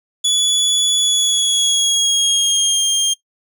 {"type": "tone with pitch glide", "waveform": "25% pulse", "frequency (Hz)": [3418, 3208], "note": ["G#7", "G7"], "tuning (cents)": [49, 39], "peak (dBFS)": -9, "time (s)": [0.24, 3.14], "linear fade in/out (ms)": 10, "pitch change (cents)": -110, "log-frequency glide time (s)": [0.99, 2.82], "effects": ["noise-tail reverb RT60 0.1 s tail -19 dB re dry"]}